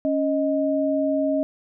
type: tone pair together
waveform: sine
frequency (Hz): 277.2 / 623.3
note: C#4 / D#5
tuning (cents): 0 / +3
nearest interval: octave + major second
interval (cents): 1403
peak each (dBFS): -22 / -22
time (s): 0.05-1.43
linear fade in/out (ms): 0
effects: none